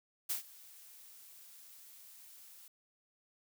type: noise with ADSR envelope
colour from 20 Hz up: blue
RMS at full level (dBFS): -34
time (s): 0.29-2.68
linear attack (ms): 12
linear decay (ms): 120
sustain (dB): -22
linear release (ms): 4
effects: none